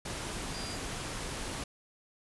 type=tone in noise; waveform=sine; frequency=4797 Hz; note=D8; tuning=36 cents sharp; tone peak=-43 dBFS; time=0.54-0.76 s; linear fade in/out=5 ms; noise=pink; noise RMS=-38 dBFS; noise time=0.05-1.64 s; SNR=-8 dB; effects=resampled to 24000 Hz